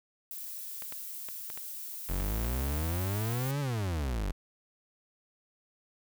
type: noise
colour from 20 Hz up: violet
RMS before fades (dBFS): -41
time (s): 0.31-3.51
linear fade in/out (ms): 0
type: clicks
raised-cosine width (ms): 0.3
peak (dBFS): -27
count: 8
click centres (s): 0.822 / 0.924 / 1.287 / 1.501 / 1.575 / 2.089 / 2.201 / 2.447
type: exponential two-way sweep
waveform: 40% pulse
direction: up then down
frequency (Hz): 43.85 to 146.83 to 43.85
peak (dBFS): -29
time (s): 2.09-4.32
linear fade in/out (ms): 10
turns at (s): 3.6
effects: none